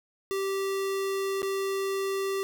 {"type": "tone with dropouts", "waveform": "square", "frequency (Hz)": 389.7, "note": "G4", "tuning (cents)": -10, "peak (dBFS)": -28, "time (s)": [0.31, 2.43], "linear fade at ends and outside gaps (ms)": 0, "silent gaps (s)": [1.419, 1.429], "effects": []}